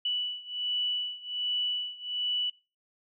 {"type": "beating tone pair", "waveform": "sine", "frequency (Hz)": [2960, 2961.3], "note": ["F#7", "F#7"], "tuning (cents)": [0, 1], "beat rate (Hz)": 1.3, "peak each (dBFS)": [-31, -33], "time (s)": [0.05, 2.5], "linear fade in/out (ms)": 5, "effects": ["noise-tail reverb RT60 0.3 s tail -21 dB re dry"]}